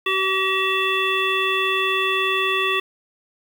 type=harmonic tone; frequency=381.8 Hz; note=G4; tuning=46 cents flat; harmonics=1 / 3 / 5 / 7 / 9; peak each=-25 / -24 / -26 / -23 / -26 dBFS; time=0.06-2.8 s; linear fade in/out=5 ms; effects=7-bit